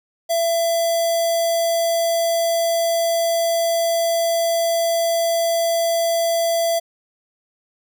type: tone with notch filter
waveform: square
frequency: 670 Hz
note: E5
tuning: 28 cents sharp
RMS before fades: -19 dBFS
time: 0.29-6.8 s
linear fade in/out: 20 ms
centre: 1600 Hz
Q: 0.61
effects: none